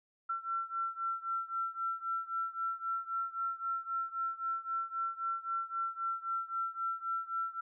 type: beating tone pair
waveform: sine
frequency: 1348 / 1351.8 Hz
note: E6 / E6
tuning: +38 / +43 cents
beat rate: 3.8 Hz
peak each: -36 / -38 dBFS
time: 0.29-7.61 s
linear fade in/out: 10 ms
effects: none